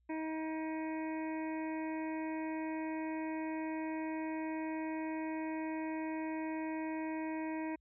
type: harmonic tone with a mistuned harmonic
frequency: 316.5 Hz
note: D#4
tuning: 30 cents sharp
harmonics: 1 / 2 / 3 / 5 / 6 / 7 / 8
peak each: -37 / -46 / -45 / -55 / -52 / -53 / -54 dBFS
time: 0.09-7.76 s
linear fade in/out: 10 ms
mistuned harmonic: 8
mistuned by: -36 cents
effects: added 60 Hz sine -70 dBFS peak until 7.8 s